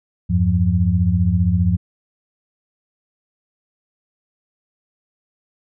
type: tone cluster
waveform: sine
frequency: 83.6 / 98.7 / 176.8 Hz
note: E2 / G2 / F3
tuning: +25 / +12 / +22 cents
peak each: -18 dBFS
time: 0.29-1.77 s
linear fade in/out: 20 ms
effects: none